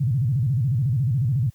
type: tone with vibrato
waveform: sine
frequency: 126.2 Hz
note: B2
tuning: 38 cents sharp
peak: -18 dBFS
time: 0-1.5 s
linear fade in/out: 10 ms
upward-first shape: square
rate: 14 Hz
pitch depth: 210 cents each way
effects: white hiss -62 dBFS RMS until 1.54 s + high-pass 60 Hz 12 dB/octave